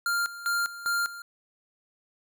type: tone with tremolo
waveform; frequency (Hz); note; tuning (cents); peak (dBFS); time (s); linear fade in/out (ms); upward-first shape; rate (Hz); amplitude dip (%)
square; 1396.9; F6; 0; -25; 0.06-1.22; 2; square; 2.5; 80
effects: none